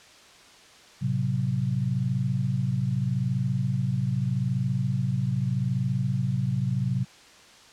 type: chord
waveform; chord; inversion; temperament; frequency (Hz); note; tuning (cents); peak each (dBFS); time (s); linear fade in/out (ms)
sine; F# diminished; first; equal; 110 / 130.81 / 185; A2 / C3 / F#3; 0 / 0 / 0; -30 / -25 / -30; 1.01-7.05; 20
effects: white hiss -51 dBFS RMS until 7.72 s + low-pass 6000 Hz 12 dB/octave